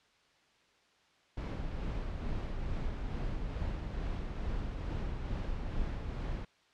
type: noise with tremolo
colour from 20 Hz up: brown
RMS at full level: -35 dBFS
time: 1.37-6.45 s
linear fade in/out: 5 ms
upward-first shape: sine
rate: 2.3 Hz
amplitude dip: 30%
effects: white hiss -67 dBFS RMS until 6.73 s + low-pass 4000 Hz 12 dB/octave